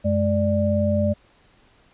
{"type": "tone cluster", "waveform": "sine", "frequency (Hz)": [93.6, 211.4, 590], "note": ["F#2", "G#3", "D5"], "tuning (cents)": [20, 31, 8], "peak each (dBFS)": -22, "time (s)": [0.04, 1.14], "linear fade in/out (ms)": 20, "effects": ["pink hiss -57 dBFS RMS until 1.93 s", "resampled to 8000 Hz"]}